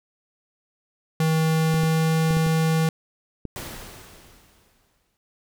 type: tone with pitch glide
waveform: square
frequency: 159.6 to 160.62 Hz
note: D#3 to E3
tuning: +44 to -45 cents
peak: -19 dBFS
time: 1.2-2.89 s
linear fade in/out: 2 ms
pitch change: +11 cents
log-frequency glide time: 1.33-2.17 s
type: clicks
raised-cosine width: 3 ms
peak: -18 dBFS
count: 6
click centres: 1.742 / 1.835 / 2.308 / 2.369 / 2.465 / 3.453 s
type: noise with exponential decay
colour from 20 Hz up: pink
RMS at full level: -33 dBFS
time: 3.56-5.17 s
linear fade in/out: 0 ms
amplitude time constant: 350 ms
effects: none